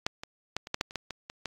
clicks, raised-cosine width 0.2 ms, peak -10 / -21 / -13 / -24 / -11 / -9 / -28 / -14 / -19 / -22 / -16 dBFS, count 11, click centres 0.065 / 0.235 / 0.566 / 0.671 / 0.744 / 0.811 / 0.909 / 0.957 / 1.107 / 1.299 / 1.457 s, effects AAC 48 kbps

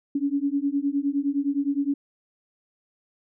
sine beating tone pair, 277.2 / 286.9 Hz, C#4 / D4, 0 / -40 cents, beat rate 9.7 Hz, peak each -25 dBFS, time 0.15-1.94 s, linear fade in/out 5 ms, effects none

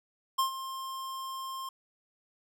square tone with ADSR envelope, 1060 Hz, C6, 22 cents sharp, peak -24 dBFS, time 0.38-1.69 s, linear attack 12 ms, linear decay 110 ms, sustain -13 dB, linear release 3 ms, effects none

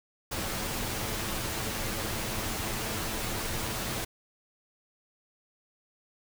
pink noise with comb filter, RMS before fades -33 dBFS, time 0.31-4.05 s, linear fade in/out 10 ms, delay 9.1 ms, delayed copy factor +0.5, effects none

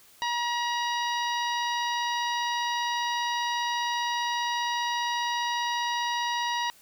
harmonic tone, 955 Hz, A#5, 42 cents sharp, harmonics 1 / 2 / 3 / 4 / 5 / 6, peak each -28 / -33 / -36 / -36 / -41 / -41 dBFS, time 0.22-6.7 s, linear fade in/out 0 ms, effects white hiss -56 dBFS RMS until 6.81 s

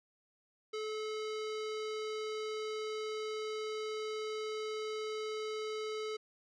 square tone with low-pass filter, 431.8 Hz, A4, 33 cents flat, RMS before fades -39 dBFS, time 0.73-6.17 s, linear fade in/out 10 ms, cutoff 4800 Hz, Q 1.5, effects none

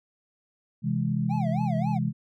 sine chord, C augmented, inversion none, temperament equal, 130.81 / 164.81 / 207.7 Hz, C3 / E3 / G#3, 0 / 0 / 0 cents, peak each -28 dBFS, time 0.82-2.13 s, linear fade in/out 50 ms
triangle tone with vibrato, 743 Hz, F#5, 7 cents sharp, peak -29 dBFS, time 1.29-1.99 s, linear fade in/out 20 ms, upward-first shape sine, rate 3.7 Hz, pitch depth 260 cents each way
effects none

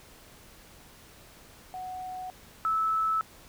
sine tone pair in turn, 740 / 1307.2 Hz, F#5 / E6, 0 / -15 cents, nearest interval minor seventh, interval 985 cents, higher second, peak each -35 / -24 dBFS, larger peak second, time 1.74-2.3 / 2.65-3.21 s, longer neither, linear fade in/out 0 ms, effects pink hiss -53 dBFS RMS until 3.48 s

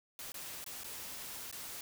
white noise with dropouts, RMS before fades -45 dBFS, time 0.19-1.81 s, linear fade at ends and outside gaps 1 ms, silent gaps 0.32-0.342 / 0.642-0.663 / 0.835-0.843 / 1.513-1.526 s, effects none

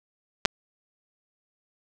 clicks, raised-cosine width 0.2 ms, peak -3 dBFS, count 2, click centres 0.452 / 0.457 s, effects none

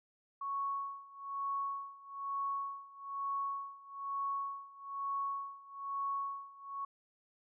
sine tone with tremolo, 1108.7 Hz, C#6, in tune, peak -33 dBFS, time 0.41-6.85 s, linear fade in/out 5 ms, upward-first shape sine, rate 1.1 Hz, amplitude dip 90%, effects none

